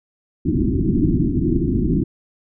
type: low-pass noise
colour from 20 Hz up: white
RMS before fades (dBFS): -18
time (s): 0.45-2.04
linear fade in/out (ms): 10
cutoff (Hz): 360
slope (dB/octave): 96
effects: none